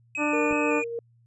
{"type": "tone with vibrato", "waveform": "triangle", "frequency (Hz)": 2489, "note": "D#7", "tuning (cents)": 0, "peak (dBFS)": -27, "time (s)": [0.15, 0.84], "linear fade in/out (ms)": 2, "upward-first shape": "square", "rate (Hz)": 2.7, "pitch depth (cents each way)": 36}
{"type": "harmonic tone", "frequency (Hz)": 297, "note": "D4", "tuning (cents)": 20, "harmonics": [1, 2, 3, 4, 5, 6, 8, 9], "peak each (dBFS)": [-26, -30, -32, -32, -38, -42, -40, -42], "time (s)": [0.17, 0.83], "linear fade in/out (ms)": 50}
{"type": "tone with tremolo", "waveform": "sine", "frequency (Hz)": 466.2, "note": "A#4", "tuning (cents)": 0, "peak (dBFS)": -25, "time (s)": [0.33, 0.99], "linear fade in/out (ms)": 2, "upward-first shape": "triangle", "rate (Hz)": 3.1, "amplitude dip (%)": 55}
{"type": "clicks", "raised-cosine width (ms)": 2, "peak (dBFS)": [-25, -24], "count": 2, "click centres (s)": [0.511, 0.527]}
{"effects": ["added 117 Hz sine -57 dBFS peak until 1.26 s", "resampled to 24000 Hz"]}